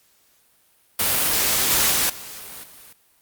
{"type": "noise with level steps", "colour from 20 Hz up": "white", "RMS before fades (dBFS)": [-20, -18, -20, -37, -45], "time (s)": [0.99, 2.93], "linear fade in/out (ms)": 5, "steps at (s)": [1.7, 1.91, 2.09, 2.63], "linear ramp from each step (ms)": 10, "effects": ["white hiss -60 dBFS RMS until 3.21 s", "Opus 48 kbps"]}